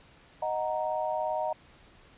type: chord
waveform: sine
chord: D# minor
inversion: none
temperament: equal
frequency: 622.3 / 740 / 932.3 Hz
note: D#5 / F#5 / A#5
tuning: 0 / 0 / 0 cents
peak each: -31 / -33 / -33 dBFS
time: 0.42-1.53 s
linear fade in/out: 5 ms
effects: pink hiss -57 dBFS RMS until 2.17 s + resampled to 8000 Hz